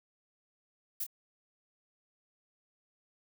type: noise with echo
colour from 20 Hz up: violet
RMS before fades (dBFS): -35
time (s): 1-1.04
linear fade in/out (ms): 5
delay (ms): 26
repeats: 1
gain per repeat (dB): -8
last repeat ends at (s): 1.066
effects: none